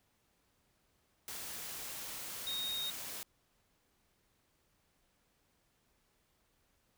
sine tone in noise, 3729 Hz, A#7, in tune, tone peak -36 dBFS, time 2.47-2.9 s, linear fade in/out 0 ms, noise white, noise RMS -44 dBFS, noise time 1.28-3.23 s, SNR +5 dB, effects pink hiss -75 dBFS RMS until 6.97 s

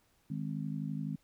harmonic tone, 51.91 Hz, G#1, in tune, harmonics 3 / 4 / 5, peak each -37 / -39 / -41 dBFS, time 0.3-1.16 s, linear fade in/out 5 ms, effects pink hiss -71 dBFS RMS until 1.23 s

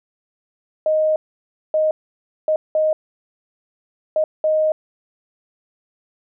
sine tone bursts at uneven times, 622.3 Hz, D#5, in tune, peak -14 dBFS, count 6, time 0.86-1.16 / 1.74-1.91 / 2.48-2.56 / 2.75-2.93 / 4.16-4.24 / 4.44-4.72 s, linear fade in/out 2 ms, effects none

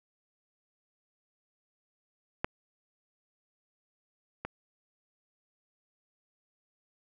clicks, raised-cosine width 0.5 ms, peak -13 / -20 dBFS, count 2, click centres 2.445 / 4.45 s, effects none

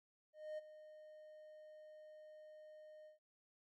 triangle tone with ADSR envelope, 615 Hz, D#5, 20 cents flat, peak -40 dBFS, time 0.33-3.19 s, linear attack 250 ms, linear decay 20 ms, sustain -14 dB, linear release 130 ms, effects none

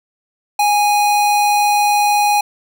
square tone, 827 Hz, G#5, 8 cents flat, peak -12 dBFS, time 0.59-2.41 s, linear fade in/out 5 ms, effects none

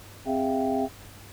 sine tone cluster, 262.2 / 407.4 / 656 / 696 / 783 Hz, C4 / G#4 / E5 / F5 / G5, +4 / -33 / -9 / -6 / -2 cents, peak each -27 / -29 / -31 / -33 / -31 dBFS, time 0.25-0.89 s, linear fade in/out 50 ms, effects added 99 Hz sine -48 dBFS peak until 1.32 s + pink hiss -48 dBFS RMS until 1.32 s

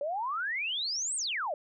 sine exponential two-way sweep, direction up then down, 551 to 8780 to 551 Hz, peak -30 dBFS, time 0.01-1.54 s, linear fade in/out 2 ms, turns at 1.16 s, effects none

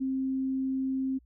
sine tone, 264.6 Hz, C4, 20 cents sharp, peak -27 dBFS, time 0-1.19 s, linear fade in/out 20 ms, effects added 60 Hz sine -58 dBFS peak until 1.25 s

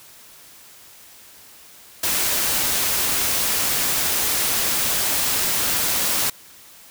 white noise, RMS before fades -21 dBFS, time 2.03-6.3 s, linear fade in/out 5 ms, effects white hiss -46 dBFS RMS until 6.9 s

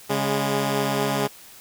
10% pulse tone pair together, 138.59 / 205.7 Hz, C#3 / G#3, 0 / -16 cents, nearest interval perfect fifth, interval 684 cents, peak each -16 dBFS, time 0.09-1.28 s, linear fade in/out 20 ms, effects white hiss -46 dBFS RMS until 1.6 s

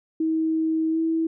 sine tone with pitch glide, 319.8 to 325 Hz, D#4 to E4, +48 to -24 cents, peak -20 dBFS, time 0.2-1.27 s, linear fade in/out 5 ms, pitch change +28 cents, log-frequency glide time 0.9-0.99 s, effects none

